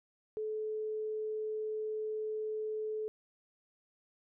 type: tone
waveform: sine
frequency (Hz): 431.9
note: A4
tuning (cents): -32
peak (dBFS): -34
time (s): 0.37-3.08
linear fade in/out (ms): 0
effects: none